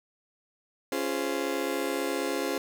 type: chord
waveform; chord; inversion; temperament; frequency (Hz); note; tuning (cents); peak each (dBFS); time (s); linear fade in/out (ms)
35% pulse; Db major seventh; none; just; 277.2 / 346.5 / 415.8 / 519.7; Db4 / F4 / Ab4 / C5; 0 / -14 / +2 / -12; -32; 0.92-2.58; 2
effects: 10-bit